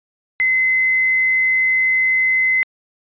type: tone with quantisation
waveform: sine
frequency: 2048 Hz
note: C7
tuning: 38 cents flat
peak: -13 dBFS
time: 0.4-2.63 s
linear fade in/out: 0 ms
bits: 6
effects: resampled to 8000 Hz